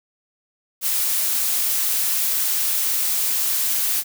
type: noise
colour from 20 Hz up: blue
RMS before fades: -21 dBFS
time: 0.81-4.04 s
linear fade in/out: 50 ms
effects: none